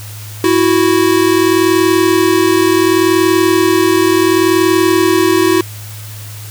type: tone pair together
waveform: square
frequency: 329.3 / 370 Hz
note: E4 / F#4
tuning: -2 / 0 cents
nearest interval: major second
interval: 202 cents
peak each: -12 dBFS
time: 0.44-5.61 s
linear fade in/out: 2 ms
effects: added 105 Hz sine -27 dBFS peak until 6.5 s + white hiss -33 dBFS RMS until 6.5 s